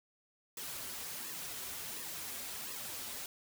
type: noise with flanger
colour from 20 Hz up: white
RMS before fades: -43 dBFS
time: 0.57-3.26 s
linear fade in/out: 2 ms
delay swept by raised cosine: 1.3 to 6.5 ms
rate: 1.4 Hz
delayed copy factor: -0.7
effects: none